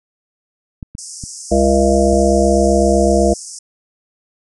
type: clicks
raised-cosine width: 5 ms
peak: -16 dBFS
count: 4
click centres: 0.828 / 0.951 / 1.238 / 2.132 s
type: band-pass noise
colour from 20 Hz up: pink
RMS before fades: -32 dBFS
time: 0.98-3.59 s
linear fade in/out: 5 ms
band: 5100 to 9800 Hz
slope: 96 dB/octave
type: harmonic tone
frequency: 67.9 Hz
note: C#2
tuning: 35 cents flat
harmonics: 1 / 3 / 5 / 7 / 9 / 10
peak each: -17 / -17 / -17 / -17 / -17 / -17 dBFS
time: 1.51-3.34 s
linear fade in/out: 10 ms
effects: none

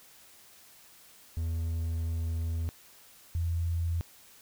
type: tone pair in turn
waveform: triangle / sine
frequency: 82.4 / 84.42 Hz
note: E2 / E2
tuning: 0 / +42 cents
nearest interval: unison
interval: 42 cents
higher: second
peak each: -27 dBFS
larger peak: neither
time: 1.37-2.69 / 3.35-4.01 s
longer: first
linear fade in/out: 0 ms
effects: white hiss -56 dBFS RMS until 4.41 s

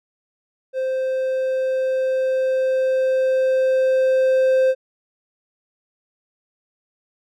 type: tone with level ramp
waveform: triangle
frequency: 522 Hz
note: C5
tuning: 4 cents flat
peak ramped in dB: -18 to -11 dBFS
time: 0.73-4.75 s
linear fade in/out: 50 ms
effects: none

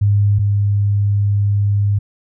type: tone pair in turn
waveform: sine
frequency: 102 / 101.65 Hz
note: G#2 / G#2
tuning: -31 / -37 cents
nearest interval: unison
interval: 6 cents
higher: first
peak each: -10 / -12 dBFS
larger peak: first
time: 0.01-0.39 / 0.39-1.99 s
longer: second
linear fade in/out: 10 ms
effects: none

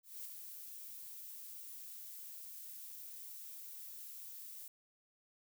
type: noise with ADSR envelope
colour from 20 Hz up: violet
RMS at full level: -45 dBFS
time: 0.03-4.68 s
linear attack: 210 ms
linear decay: 33 ms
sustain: -5 dB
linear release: 3 ms
effects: none

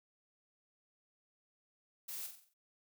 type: noise with echo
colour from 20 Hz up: blue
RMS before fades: -44 dBFS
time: 2.08-2.27 s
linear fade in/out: 10 ms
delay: 45 ms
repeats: 6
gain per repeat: -6 dB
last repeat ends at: 2.54 s
effects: none

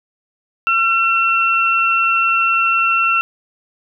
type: tone pair together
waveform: sine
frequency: 1354 / 2708 Hz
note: E6 / E7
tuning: +46 / +46 cents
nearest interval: octave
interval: 1200 cents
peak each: -15 dBFS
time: 0.67-3.21 s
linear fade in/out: 0 ms
effects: none

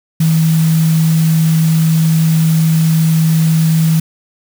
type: tone in noise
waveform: sine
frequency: 160.8 Hz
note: E3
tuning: 43 cents flat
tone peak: -8 dBFS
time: 0.2-4 s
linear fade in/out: 5 ms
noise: white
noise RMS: -26 dBFS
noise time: 0.2-4 s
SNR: +15 dB
effects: none

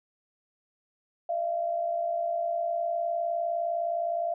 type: tone pair together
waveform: sine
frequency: 622.3 / 682 Hz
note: D#5 / F5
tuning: 0 / -41 cents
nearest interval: major second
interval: 159 cents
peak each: -34 / -27 dBFS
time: 1.29-4.34 s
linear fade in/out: 5 ms
effects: none

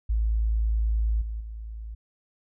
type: tone with level steps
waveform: sine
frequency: 54.8 Hz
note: A1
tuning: 6 cents flat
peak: -21 / -29 / -34 dBFS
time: 0.09-1.95 s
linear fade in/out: 10 ms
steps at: 1.21 / 1.4 s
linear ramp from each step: 10 ms
effects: none

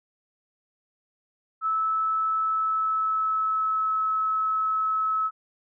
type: tone with pitch glide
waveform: sine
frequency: 1306 to 1294.7 Hz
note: E6 to E6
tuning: -17 to -32 cents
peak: -22 dBFS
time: 1.61-5.31 s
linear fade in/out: 50 ms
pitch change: -15 cents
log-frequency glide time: 2.41-4.02 s
effects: none

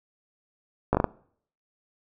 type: slowing click train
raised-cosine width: 1 ms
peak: -7 dBFS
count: 5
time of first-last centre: 0.93-1.043 s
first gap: 17 ms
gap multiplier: 1.35
effects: noise-tail reverb RT60 0.6 s tail -23 dB re dry

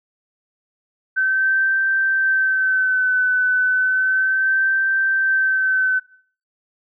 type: tone with vibrato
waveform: sine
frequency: 1533 Hz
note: G6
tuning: 39 cents flat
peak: -15 dBFS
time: 1.16-6 s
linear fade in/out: 20 ms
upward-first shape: sine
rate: 0.33 Hz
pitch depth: 33 cents each way
effects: noise-tail reverb RT60 0.5 s tail -18 dB re dry

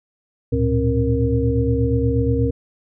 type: tone cluster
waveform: sine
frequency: 71.1 / 110.6 / 119 / 267.5 / 467.4 Hz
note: C#2 / A2 / A#2 / C4 / A#4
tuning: +45 / +9 / +36 / +38 / +5 cents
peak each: -22 dBFS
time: 0.52-2.51 s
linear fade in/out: 10 ms
effects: none

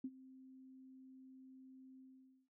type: tone with ADSR envelope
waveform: sine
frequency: 261.6 Hz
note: C4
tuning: in tune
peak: -38 dBFS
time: 0.04-2.49 s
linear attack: 5 ms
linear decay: 50 ms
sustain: -18 dB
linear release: 500 ms
effects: noise-tail reverb RT60 0.2 s tail -19 dB re dry

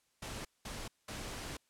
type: noise bursts at uneven times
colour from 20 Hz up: pink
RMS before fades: -43 dBFS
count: 3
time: 0.22-0.45 / 0.65-0.88 / 1.08-1.57 s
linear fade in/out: 5 ms
effects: white hiss -75 dBFS RMS until 1.69 s + low-pass 10000 Hz 12 dB/octave

